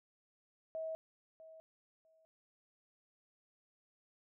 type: tone with echo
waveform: sine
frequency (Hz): 642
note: E5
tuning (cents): -46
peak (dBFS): -38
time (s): 0.75-0.95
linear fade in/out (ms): 0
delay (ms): 650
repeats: 2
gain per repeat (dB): -15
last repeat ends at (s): 2.25
effects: none